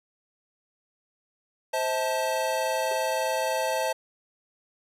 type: chord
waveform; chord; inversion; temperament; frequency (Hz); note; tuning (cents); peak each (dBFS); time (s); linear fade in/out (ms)
square; A minor; first; equal with one note detuned; 523.3 / 642.7 / 880; C5 / E5 / A5; 0 / -44 / 0; -30; 1.73-3.93; 10
type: tone with exponential decay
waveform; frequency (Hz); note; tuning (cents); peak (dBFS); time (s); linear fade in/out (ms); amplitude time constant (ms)
triangle; 412.3; G#4; -13; -32; 2.91-3; 5; 18
effects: resampled to 32000 Hz